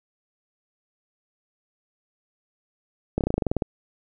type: slowing click train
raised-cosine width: 2 ms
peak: -9 dBFS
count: 12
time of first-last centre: 3.18-3.622 s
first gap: 28 ms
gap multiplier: 1.07
effects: none